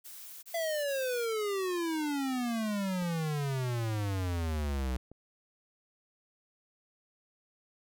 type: noise bursts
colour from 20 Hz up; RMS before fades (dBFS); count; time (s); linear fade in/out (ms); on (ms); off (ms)
blue; -47; 3; 0.04-1.262; 20; 390; 26
type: exponential sweep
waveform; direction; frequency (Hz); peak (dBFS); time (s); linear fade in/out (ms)
square; down; 679 to 61.74; -31; 0.54-4.97; 5
type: clicks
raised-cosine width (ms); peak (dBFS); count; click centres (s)
2; -37; 2; 3.023 / 5.116
effects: none